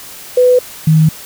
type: tone pair in turn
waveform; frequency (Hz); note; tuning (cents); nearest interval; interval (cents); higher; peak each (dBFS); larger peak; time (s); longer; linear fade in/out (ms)
sine; 498.9 / 157.33; B4 / D#3; +17 / +20; octave + minor sixth; 1997; first; -5; neither; 0.37-0.59 / 0.87-1.09; neither; 5
effects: white hiss -32 dBFS RMS until 1.25 s